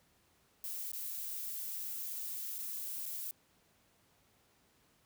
violet noise with dropouts, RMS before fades -41 dBFS, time 0.64-3.31 s, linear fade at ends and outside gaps 1 ms, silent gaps 0.918-0.932 / 2.583-2.588 / 3.057-3.062 s, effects pink hiss -70 dBFS RMS until 5.05 s + high-pass 60 Hz 12 dB/octave

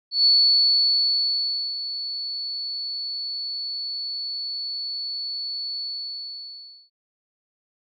sine tone with ADSR envelope, 4435 Hz, C#8, in tune, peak -13 dBFS, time 0.11-6.9 s, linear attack 140 ms, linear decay 1500 ms, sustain -14 dB, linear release 1100 ms, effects none

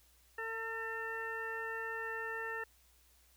harmonic tone, 450.4 Hz, A4, 40 cents sharp, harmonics 1 / 2 / 3 / 4 / 6, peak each -44 / -47 / -46 / -40 / -53 dBFS, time 0.38-2.64 s, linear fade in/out 5 ms, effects added 60 Hz sine -68 dBFS peak until 3.36 s + white hiss -68 dBFS RMS until 3.36 s

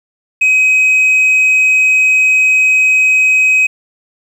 sine tone, 2530 Hz, D#7, 28 cents sharp, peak -4 dBFS, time 0.41-3.67 s, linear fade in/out 10 ms, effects tanh soft clip ceiling -6 dBFS + 7-bit

